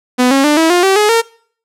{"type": "tone with pitch steps", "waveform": "sawtooth", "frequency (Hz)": [250, 272.6, 297.3, 324.2, 353.6, 385.6, 420.4, 458.5], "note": ["B3", "C#4", "D4", "E4", "F4", "G4", "G#4", "A#4"], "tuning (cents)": [21, -29, 21, -29, 22, -28, 21, -29], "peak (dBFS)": -4, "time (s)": [0.18, 1.22], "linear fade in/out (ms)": 20, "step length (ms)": 130, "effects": ["noise-tail reverb RT60 0.5 s tail -22 dB re dry", "low-pass 11000 Hz 12 dB/octave"]}